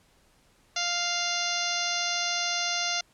harmonic tone, 698.5 Hz, F5, in tune, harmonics 1 / 2 / 3 / 4 / 5 / 6 / 7 / 8 / 9, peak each -35 / -35 / -35 / -35 / -35 / -35 / -35 / -35 / -35 dBFS, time 0.76-3.01 s, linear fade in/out 5 ms, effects pink hiss -63 dBFS RMS until 3.13 s + low-pass 11000 Hz 12 dB/octave

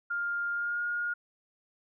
sine tone with pitch glide, 1404 to 1426.9 Hz, F6 to F6, +9 to +37 cents, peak -29 dBFS, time 0.1-1.14 s, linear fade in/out 10 ms, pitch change +28 cents, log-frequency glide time 0.52-0.82 s, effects none

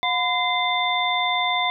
sine tone cluster, 720 / 1008 / 2074 / 3567 Hz, F#5 / B5 / C7 / A7, -47 / +35 / -16 / +23 cents, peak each -25 dBFS, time 0.03-1.7 s, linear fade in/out 0 ms, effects none

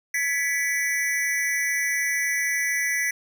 square tone with amplitude modulation, 1975.5 Hz, B6, in tune, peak -19 dBFS, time 0.14-3.11 s, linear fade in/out 5 ms, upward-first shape sine, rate 287 Hz, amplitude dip 90%, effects none

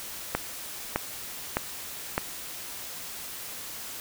click train, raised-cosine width 0.5 ms, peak -9 dBFS, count 4, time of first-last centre 0.35-2.179 s, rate 1.64 Hz, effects white hiss -39 dBFS RMS until 4 s

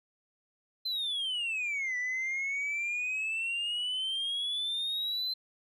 sine exponential two-way sweep, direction down then up, 4115 to 1964 to 4098 Hz, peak -28 dBFS, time 0.85-5.34 s, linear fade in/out 10 ms, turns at 1.97 s, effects tanh soft clip ceiling -29 dBFS

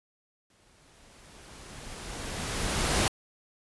pink noise with exponential growth, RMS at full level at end -24 dBFS, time 0.5-3.08 s, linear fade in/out 2 ms, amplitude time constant 560 ms, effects resampled to 24000 Hz

